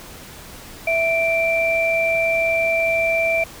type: tone pair together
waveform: sine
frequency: 659.3 / 2349 Hz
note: E5 / D7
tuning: 0 / 0 cents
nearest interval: octave + minor seventh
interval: 2200 cents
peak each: -19 dBFS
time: 0.87-3.44 s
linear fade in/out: 5 ms
effects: pink hiss -39 dBFS RMS until 3.6 s